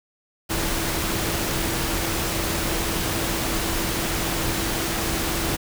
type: tone in noise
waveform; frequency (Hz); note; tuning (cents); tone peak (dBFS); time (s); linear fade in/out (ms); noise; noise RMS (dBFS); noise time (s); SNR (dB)
sine; 330.7; E4; +6; -32; 0.49-5.57; 20; pink; -25; 0.49-5.57; -10
effects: none